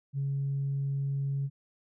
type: tone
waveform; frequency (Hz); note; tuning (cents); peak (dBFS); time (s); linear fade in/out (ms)
sine; 138.59; C#3; 0; -27; 0.13-1.5; 50
effects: tanh soft clip ceiling -24 dBFS